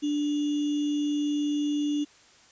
sine tone with sample-and-hold, 293.7 Hz, D4, in tune, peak -24 dBFS, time 0.02-2.05 s, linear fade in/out 20 ms, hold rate 3150 Hz, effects white hiss -56 dBFS RMS until 2.51 s + resampled to 16000 Hz

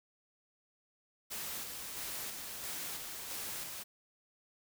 white noise with tremolo, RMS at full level -41 dBFS, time 1.3-3.84 s, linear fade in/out 20 ms, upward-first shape square, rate 1.5 Hz, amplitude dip 30%, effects none

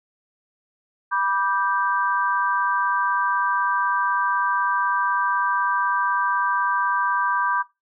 sine chord, G major, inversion first, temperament just, 980 / 1176 / 1568 Hz, B5 / D6 / G6, -14 / +2 / 0 cents, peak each -24 dBFS, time 1.11-7.63 s, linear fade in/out 20 ms, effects noise-tail reverb RT60 0.2 s tail -17 dB re dry

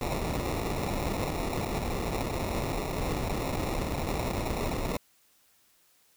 pink noise with sample-and-hold, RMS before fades -31 dBFS, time 0.01-4.97 s, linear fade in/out 2 ms, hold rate 1575 Hz, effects white hiss -65 dBFS RMS until 6.16 s

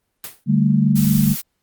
white noise with exponential decay, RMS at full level -27 dBFS, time 0.24-0.44 s, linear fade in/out 1 ms, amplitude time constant 42 ms
sine chord, D suspended fourth, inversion none, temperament just, 146.83 / 195.78 / 220.2 Hz, D3 / G3 / A3, 0 / -2 / +2 cents, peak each -17 dBFS, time 0.46-1.36 s, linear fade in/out 50 ms
blue noise, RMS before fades -27 dBFS, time 0.95-1.42 s, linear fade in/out 20 ms
effects pink hiss -72 dBFS RMS until 1.62 s + Opus 32 kbps

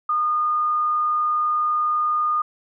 sine tone, 1222 Hz, D#6, 32 cents flat, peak -18 dBFS, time 0.09-2.42 s, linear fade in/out 5 ms, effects none

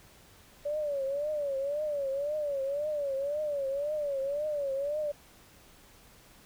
sine tone with vibrato, 573 Hz, D5, 43 cents flat, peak -29 dBFS, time 0.65-5.12 s, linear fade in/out 10 ms, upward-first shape triangle, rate 1.9 Hz, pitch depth 130 cents each way, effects pink hiss -57 dBFS RMS until 6.45 s

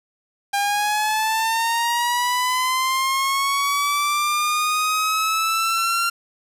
sawtooth linear sweep, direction up, 800 to 1381 Hz, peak -15 dBFS, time 0.53-6.1 s, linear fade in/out 10 ms, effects resampled to 32000 Hz + 7-bit

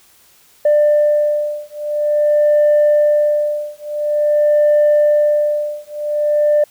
sine beating tone pair, 594 / 594.48 Hz, D5 / D5, +20 / +21 cents, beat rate 0.48 Hz, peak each -13 dBFS, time 0.65-6.64 s, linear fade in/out 5 ms, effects tanh soft clip ceiling -6 dBFS + white hiss -50 dBFS RMS until 6.7 s

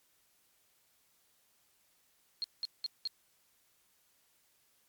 sine tone bursts, 4249 Hz, C8, 26 cents sharp, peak -32 dBFS, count 4, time 2.42-3.074 s, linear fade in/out 0 ms, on 21 ms, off 190 ms, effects white hiss -71 dBFS RMS until 4.88 s + MP3 96 kbps

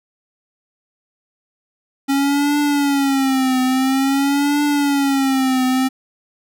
square tone with vibrato, 273.7 Hz, C#4, 22 cents flat, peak -15 dBFS, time 2.08-5.89 s, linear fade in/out 20 ms, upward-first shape triangle, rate 0.49 Hz, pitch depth 120 cents each way, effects none

